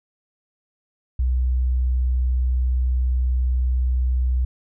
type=tone; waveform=sine; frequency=62.8 Hz; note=B1; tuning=30 cents sharp; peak=-17 dBFS; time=1.19-4.45 s; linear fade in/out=5 ms; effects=none